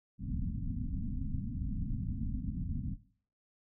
pink low-pass noise, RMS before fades -36 dBFS, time 0.18-2.97 s, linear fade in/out 50 ms, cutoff 270 Hz, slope 96 dB/octave, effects noise-tail reverb RT60 0.5 s tail -17 dB re dry

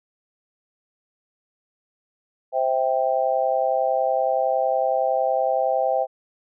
sine chord, C major, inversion none, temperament just, 523.3 / 654.1 / 784.9 Hz, C5 / E5 / G5, 0 / -14 / +2 cents, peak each -23 dBFS, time 2.52-6.07 s, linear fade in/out 50 ms, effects none

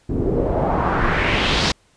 pink noise with low-pass filter sweep, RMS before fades -19 dBFS, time 0.09-1.72 s, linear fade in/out 5 ms, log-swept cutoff 280 to 5100 Hz, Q 2.2, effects pink hiss -58 dBFS RMS until 1.96 s + resampled to 22050 Hz

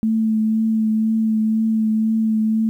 sine tone with vibrato, 220 Hz, A3, in tune, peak -15 dBFS, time 0.03-2.69 s, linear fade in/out 0 ms, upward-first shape triangle, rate 2 Hz, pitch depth 21 cents each way, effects 9-bit

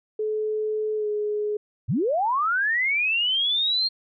sine tone with pitch glide, 429.9 to 419.6 Hz, A4 to G#4, -40 to +18 cents, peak -23 dBFS, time 0.19-1.57 s, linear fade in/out 5 ms, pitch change -42 cents, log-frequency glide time 0.96-1.08 s
sine linear sweep, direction up, 82.41 to 4252 Hz, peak -20 dBFS, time 1.88-3.89 s, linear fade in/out 20 ms
effects none

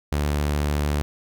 sawtooth tone, 73.42 Hz, D2, in tune, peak -17 dBFS, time 0.12-1.02 s, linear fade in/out 0 ms, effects none

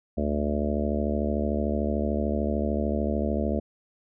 harmonic tone, 73.42 Hz, D2, in tune, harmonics 1 / 3 / 4 / 5 / 6 / 7 / 8 / 9, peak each -29 / -28 / -34 / -34 / -36 / -36 / -33 / -35 dBFS, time 0.17-3.6 s, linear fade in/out 10 ms, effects none

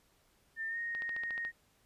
sine tone with pitch glide, 1798 to 1861.4 Hz, A6 to A#6, +37 to -3 cents, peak -35 dBFS, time 0.56-1.52 s, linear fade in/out 50 ms, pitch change +60 cents, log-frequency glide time 0.67-0.78 s
click train, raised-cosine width 0.3 ms, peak -30 dBFS, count 8, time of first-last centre 0.95-1.45 s, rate 14 Hz
effects pink hiss -70 dBFS RMS until 1.85 s + resampled to 32000 Hz

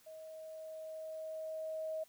sine tone with level ramp, 633 Hz, D#5, 30 cents sharp, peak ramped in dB -48 to -36 dBFS, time 0.06-2.04 s, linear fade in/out 10 ms, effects white hiss -66 dBFS RMS until 2.08 s

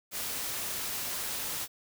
white noise, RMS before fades -35 dBFS, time 0.11-1.68 s, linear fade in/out 50 ms, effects none

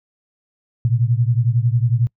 sine beating tone pair, 115 / 126 Hz, A#2 / B2, -23 / +35 cents, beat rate 11 Hz, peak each -16 / -18 dBFS, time 0.85-2.07 s, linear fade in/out 0 ms, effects noise-tail reverb RT60 0.1 s tail -26 dB re dry

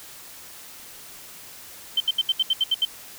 sine tone bursts, 3104 Hz, G7, 18 cents flat, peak -17 dBFS, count 9, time 1.97-2.851 s, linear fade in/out 5 ms, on 33 ms, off 73 ms, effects white hiss -43 dBFS RMS until 3.18 s

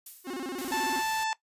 violet noise with exponential decay, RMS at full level -39 dBFS, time 0.06-0.57 s, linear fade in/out 5 ms, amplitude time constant 110 ms
45% pulse tone with vibrato, 311.1 Hz, D#4, in tune, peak -33 dBFS, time 0.24-1.03 s, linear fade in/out 50 ms, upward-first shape square, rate 16 Hz, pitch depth 270 cents each way
white noise, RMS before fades -41 dBFS, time 0.58-1.24 s, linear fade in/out 5 ms
harmonic tone, 880 Hz, A5, in tune, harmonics 1 / 2 / 3 / 4 / 5 / 6 / 7 / 8 / 9, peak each -29 / -35 / -39 / -41 / -43 / -45 / -46 / -47 / -48 dBFS, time 0.72-1.33 s, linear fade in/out 0 ms
effects noise-tail reverb RT60 0.1 s tail -17 dB re dry + resampled to 32000 Hz

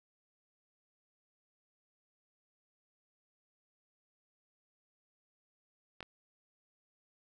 clicks, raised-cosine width 0.3 ms, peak -28 dBFS, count 2, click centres 6.006 / 6.028 s, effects 11-bit

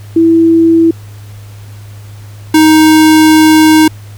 sine / square tone pair in turn, 329.6 / 312.7 Hz, E4 / D#4, 0 / +9 cents, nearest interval minor second, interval 91 cents, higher first, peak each -3 dBFS, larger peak neither, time 0.16-0.91 / 2.54-3.88 s, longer second, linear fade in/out 5 ms, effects added 103 Hz sine -27 dBFS peak until 4.17 s + pink hiss -40 dBFS RMS until 4.17 s

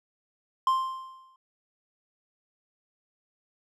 triangle tone with exponential decay, 1050 Hz, C6, 6 cents sharp, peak -17 dBFS, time 0.67-1.36 s, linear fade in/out 2 ms, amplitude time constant 150 ms, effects none

